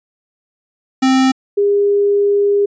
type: tone pair in turn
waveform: square / sine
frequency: 262.4 / 405.4 Hz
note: C4 / G#4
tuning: +5 / -42 cents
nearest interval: minor sixth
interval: 753 cents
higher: second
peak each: -10 dBFS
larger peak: neither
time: 1.02-1.32 / 1.57-2.66 s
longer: second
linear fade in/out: 10 ms
effects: resampled to 16000 Hz